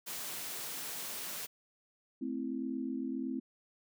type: high-pass noise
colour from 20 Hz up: white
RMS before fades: -41 dBFS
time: 0.06-1.47 s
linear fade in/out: 20 ms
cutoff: 120 Hz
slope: 96 dB/octave
type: chord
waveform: sine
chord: A minor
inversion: none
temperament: equal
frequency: 220 / 261.6 / 329.6 Hz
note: A3 / C4 / E4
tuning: 0 / 0 / 0 cents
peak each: -41 / -36 / -41 dBFS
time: 2.21-3.4 s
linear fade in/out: 10 ms
effects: none